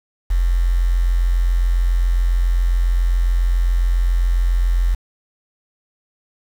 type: tone with quantisation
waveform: sine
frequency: 43.65 Hz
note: F1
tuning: in tune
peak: -13 dBFS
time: 0.3-4.95 s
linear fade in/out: 10 ms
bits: 6
effects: none